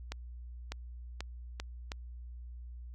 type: accelerating click train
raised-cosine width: 0.2 ms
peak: -21 dBFS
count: 5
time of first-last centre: 0.12-1.919 s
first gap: 600 ms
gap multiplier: 0.81
effects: added 60 Hz sine -43 dBFS peak until 2.94 s